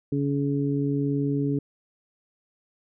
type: harmonic tone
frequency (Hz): 141.2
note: C#3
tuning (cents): +32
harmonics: 1 / 2 / 3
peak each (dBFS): -26 / -25 / -31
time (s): 0.12-1.59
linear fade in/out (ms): 5
effects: none